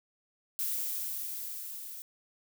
violet noise with level ramp, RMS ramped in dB -32 to -44 dBFS, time 0.59-2.02 s, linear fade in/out 0 ms, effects none

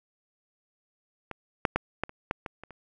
clicks, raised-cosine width 0.5 ms, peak -21 / -7 / -9 / -12 / -28 / -12 / -20 / -27 / -30 dBFS, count 9, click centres 1.313 / 1.652 / 1.76 / 2.036 / 2.094 / 2.311 / 2.462 / 2.636 / 2.707 s, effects none

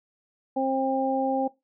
harmonic tone, 266.2 Hz, C4, 30 cents sharp, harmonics 1 / 2 / 3, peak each -27 / -27 / -27 dBFS, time 0.56-1.48 s, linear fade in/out 10 ms, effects noise-tail reverb RT60 0.2 s tail -19 dB re dry

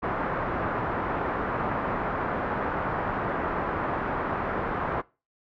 white low-pass noise, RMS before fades -29 dBFS, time 0.02-5.02 s, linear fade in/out 20 ms, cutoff 1400 Hz, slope 24 dB/octave, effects noise-tail reverb RT60 0.3 s tail -22 dB re dry

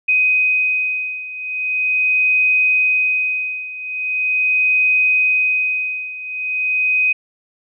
sine beating tone pair, 2509 / 2509.41 Hz, D#7 / D#7, +14 / +14 cents, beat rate 0.41 Hz, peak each -16 / -19 dBFS, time 0.08-7.13 s, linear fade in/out 10 ms, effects none

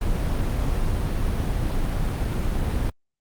brown noise, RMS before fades -23 dBFS, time 0.01-2.9 s, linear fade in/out 5 ms, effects Opus 32 kbps

